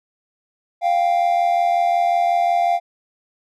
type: tone pair together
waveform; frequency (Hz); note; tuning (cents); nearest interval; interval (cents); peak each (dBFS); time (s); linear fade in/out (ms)
triangle; 698.5 / 784; F5 / G5; 0 / 0; major second; 200; -14 / -19; 0.81-2.8; 50
effects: none